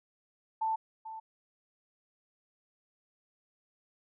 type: tone with echo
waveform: sine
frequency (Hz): 885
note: A5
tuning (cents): +10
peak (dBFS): -28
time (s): 0.61-0.76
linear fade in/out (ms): 10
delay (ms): 440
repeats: 1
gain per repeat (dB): -12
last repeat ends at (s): 1.2
effects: none